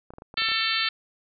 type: clicks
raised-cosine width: 1 ms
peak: -28 dBFS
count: 9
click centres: 0.105 / 0.137 / 0.184 / 0.221 / 0.341 / 0.38 / 0.42 / 0.487 / 0.517 s
type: harmonic tone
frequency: 445.9 Hz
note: A4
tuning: 23 cents sharp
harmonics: 3 / 4 / 5 / 6 / 7 / 8 / 9 / 10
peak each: -31 / -31 / -31 / -31 / -31 / -31 / -31 / -31 dBFS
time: 0.37-0.89 s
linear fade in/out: 5 ms
effects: none